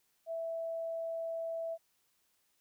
sine tone, 659.3 Hz, E5, in tune, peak -35 dBFS, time 0.26-1.78 s, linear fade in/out 50 ms, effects white hiss -75 dBFS RMS until 2.6 s

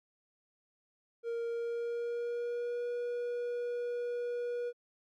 triangle tone with pitch glide, 466.2 to 482.4 Hz, A#4 to B4, 0 to -41 cents, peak -31 dBFS, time 1.23-4.73 s, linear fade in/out 50 ms, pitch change +59 cents, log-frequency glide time 1.47-2.87 s, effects MP3 64 kbps

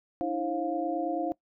sine tone cluster, 299.8 / 328.9 / 536 / 703 Hz, D4 / E4 / C5 / F5, +36 / -4 / +42 / +11 cents, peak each -34 / -32 / -35 / -32 dBFS, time 0.21-1.32 s, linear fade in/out 0 ms, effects noise-tail reverb RT60 0.1 s tail -21 dB re dry

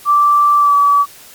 sine tone with pitch glide, 1169 to 1145.6 Hz, D6 to D6, -8 to -43 cents, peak -7 dBFS, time 0.05-1.06 s, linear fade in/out 50 ms, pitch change -35 cents, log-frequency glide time 0.58-0.75 s, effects white hiss -39 dBFS RMS until 1.34 s + MP3 96 kbps

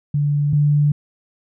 sine tone pair in turn, 145.5 / 146.77 Hz, D3 / D3, -16 / -1 cents, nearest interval unison, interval 15 cents, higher second, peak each -15 / -12 dBFS, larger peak second, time 0.14-0.53 / 0.53-0.92 s, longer neither, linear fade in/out 5 ms, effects none

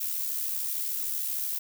violet noise with amplitude modulation, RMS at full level -29 dBFS, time 0-1.59 s, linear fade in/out 10 ms, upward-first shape sine, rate 73.2 Hz, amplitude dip 45%, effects none

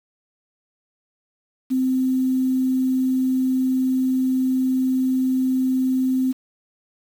sine tone with quantisation, 259.3 Hz, C4, 15 cents flat, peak -17 dBFS, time 1.7-6.33 s, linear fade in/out 20 ms, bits 7, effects none

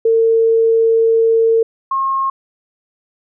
sine tone pair in turn, 453 / 1077.4 Hz, A#4 / C#6, -50 / -50 cents, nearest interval octave + minor third, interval 1500 cents, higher second, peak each -9 / -14 dBFS, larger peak first, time 0.05-1.63 / 1.91-2.3 s, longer first, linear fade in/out 5 ms, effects none

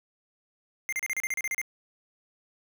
square tone bursts, 2100 Hz, C7, 6 cents sharp, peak -28 dBFS, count 11, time 0.89-1.615 s, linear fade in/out 0 ms, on 35 ms, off 34 ms, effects none

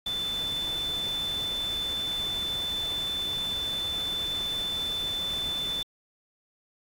sine tone in noise, 3520 Hz, A7, in tune, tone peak -28 dBFS, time 0.06-5.83 s, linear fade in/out 5 ms, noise pink, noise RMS -41 dBFS, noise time 0.06-5.83 s, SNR +10 dB, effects AAC 64 kbps

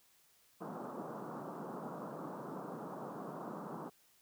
pink band-pass noise, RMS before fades -45 dBFS, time 0.6-3.9 s, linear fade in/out 20 ms, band 150 to 1300 Hz, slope 48 dB/octave, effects white hiss -69 dBFS RMS until 4.21 s

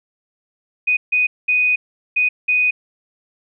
sine tone bursts at uneven times, 2489 Hz, D#7, in tune, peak -13 dBFS, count 5, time 0.87-0.97 / 1.12-1.27 / 1.48-1.76 / 2.16-2.29 / 2.48-2.71 s, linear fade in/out 10 ms, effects none

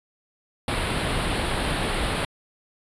pink band-stop noise, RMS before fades -25 dBFS, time 0.68-2.25 s, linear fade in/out 2 ms, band 4300 to 9200 Hz, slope 48 dB/octave, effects resampled to 22050 Hz

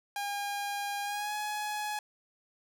sawtooth tone with pitch glide, 810 to 841.5 Hz, G#5 to G#5, -43 to +23 cents, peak -29 dBFS, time 0.16-1.99 s, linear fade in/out 2 ms, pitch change +66 cents, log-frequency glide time 1.03-1.34 s, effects none

